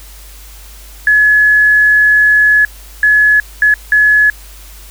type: tone bursts at uneven times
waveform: sine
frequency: 1700 Hz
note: G#6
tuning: 40 cents sharp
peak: -5 dBFS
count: 4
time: 1.07-2.65 / 3.03-3.4 / 3.62-3.74 / 3.92-4.3 s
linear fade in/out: 2 ms
effects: added 50 Hz sine -33 dBFS peak until 4.9 s + white hiss -38 dBFS RMS until 4.9 s